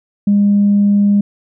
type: tone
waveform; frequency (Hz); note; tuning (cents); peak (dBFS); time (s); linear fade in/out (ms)
sine; 203.2; G#3; -38; -7; 0.27-1.21; 5
effects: tanh soft clip ceiling -4 dBFS